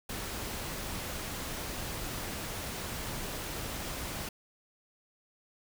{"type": "noise", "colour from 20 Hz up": "pink", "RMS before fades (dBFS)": -38, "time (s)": [0.09, 4.29], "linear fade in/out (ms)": 5, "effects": []}